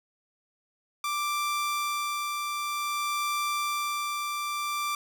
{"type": "tone with tremolo", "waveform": "sawtooth", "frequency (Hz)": 1177, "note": "D6", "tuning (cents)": 3, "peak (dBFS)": -23, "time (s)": [1.04, 4.95], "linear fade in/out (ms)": 2, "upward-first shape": "sine", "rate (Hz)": 0.53, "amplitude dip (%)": 30, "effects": []}